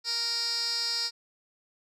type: tone with band-pass filter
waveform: 15% pulse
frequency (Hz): 466.2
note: A#4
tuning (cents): 0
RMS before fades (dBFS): -30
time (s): 0.04-1.11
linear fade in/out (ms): 50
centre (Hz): 5000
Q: 5.2
effects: none